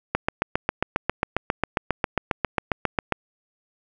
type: click train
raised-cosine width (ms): 0.5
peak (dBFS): -5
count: 23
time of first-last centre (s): 0.15-3.123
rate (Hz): 7.4
effects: none